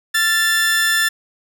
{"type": "tone pair together", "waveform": "sawtooth", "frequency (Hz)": [1373.4, 1760], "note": ["F6", "A6"], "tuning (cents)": [-29, 0], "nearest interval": "major third", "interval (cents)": 429, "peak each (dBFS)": [-21, -11], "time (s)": [0.14, 1.09], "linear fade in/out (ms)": 10, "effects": []}